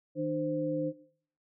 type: tone cluster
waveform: sine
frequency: 157.1 / 301.4 / 520 Hz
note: D#3 / D4 / C5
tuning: +17 / +45 / -11 cents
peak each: -37 / -32 / -33 dBFS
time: 0.15-0.93 s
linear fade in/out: 50 ms
effects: noise-tail reverb RT60 0.6 s tail -19 dB re dry